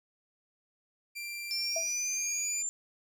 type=tone with pitch glide; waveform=sawtooth; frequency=2365 to 2398 Hz; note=D7 to D7; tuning=+12 to +36 cents; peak=-34 dBFS; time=1.15-2.63 s; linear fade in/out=20 ms; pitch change=+24 cents; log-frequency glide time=1.46-1.85 s
type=exponential sweep; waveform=sine; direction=up; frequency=5274 to 7290 Hz; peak=-31 dBFS; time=1.51-2.69 s; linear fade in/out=0 ms
type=tone with exponential decay; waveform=sine; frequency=659.3 Hz; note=E5; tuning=in tune; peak=-29 dBFS; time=1.76-1.91 s; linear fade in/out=5 ms; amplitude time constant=31 ms
effects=none